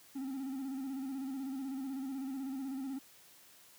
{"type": "tone with vibrato", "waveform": "triangle", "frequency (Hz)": 267.9, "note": "C4", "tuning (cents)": 41, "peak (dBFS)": -35, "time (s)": [0.15, 2.99], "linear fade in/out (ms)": 10, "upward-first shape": "square", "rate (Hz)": 16, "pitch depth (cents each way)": 52, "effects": ["white hiss -60 dBFS RMS until 3.78 s", "high-pass 80 Hz 12 dB/octave"]}